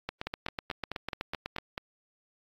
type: two click trains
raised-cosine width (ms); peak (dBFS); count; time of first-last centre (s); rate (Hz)
0.3; -17 / -18; 13 / 8; 0.09-1.584 / 0.27-1.779; 8.03 / 4.64
effects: AAC 32 kbps